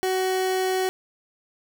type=tone; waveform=30% pulse; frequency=374.5 Hz; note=F#4; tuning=21 cents sharp; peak=-19 dBFS; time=0.03-0.89 s; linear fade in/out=0 ms; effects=none